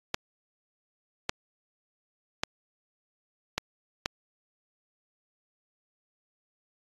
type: clicks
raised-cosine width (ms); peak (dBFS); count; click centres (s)
0.2; -9; 5; 0.144 / 1.294 / 2.435 / 3.58 / 4.059
effects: AAC 32 kbps